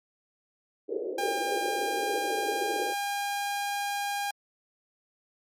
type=band-pass noise; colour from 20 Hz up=pink; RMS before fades=-33 dBFS; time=0.88-2.94 s; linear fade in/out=20 ms; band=360 to 500 Hz; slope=48 dB/octave
type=tone with pitch glide; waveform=sawtooth; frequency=803 to 808.6 Hz; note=G5 to G#5; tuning=+41 to -46 cents; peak=-25 dBFS; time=1.18-4.31 s; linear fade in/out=5 ms; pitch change=+13 cents; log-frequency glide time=1.35-3.75 s
effects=MP3 64 kbps